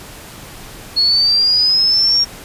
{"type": "linear sweep", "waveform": "sine", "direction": "up", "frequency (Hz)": [4321, 5588], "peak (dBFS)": -10, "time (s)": [0.96, 2.25], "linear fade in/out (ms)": 20, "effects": ["pink hiss -35 dBFS RMS until 2.44 s", "resampled to 32000 Hz"]}